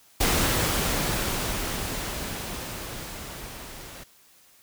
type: noise with level ramp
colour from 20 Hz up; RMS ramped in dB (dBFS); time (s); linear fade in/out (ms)
pink; -22 to -42; 0.2-4.04; 10
effects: white hiss -57 dBFS RMS until 4.62 s